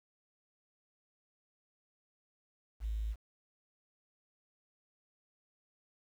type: tone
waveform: sine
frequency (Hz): 54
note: A1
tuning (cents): -32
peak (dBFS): -33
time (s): 2.8-3.16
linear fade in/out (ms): 50
effects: 10-bit